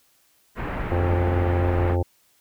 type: low-pass noise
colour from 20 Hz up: pink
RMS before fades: -29 dBFS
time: 0.55-1.97 s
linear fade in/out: 50 ms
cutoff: 2100 Hz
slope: 24 dB/octave
type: harmonic tone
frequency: 87.9 Hz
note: F2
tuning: 12 cents sharp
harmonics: 1 / 3 / 4 / 5 / 6 / 7 / 8 / 9 / 10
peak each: -20 / -33 / -28 / -33 / -30 / -40 / -44 / -34 / -40 dBFS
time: 0.91-2.03 s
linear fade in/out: 10 ms
effects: white hiss -62 dBFS RMS until 2.4 s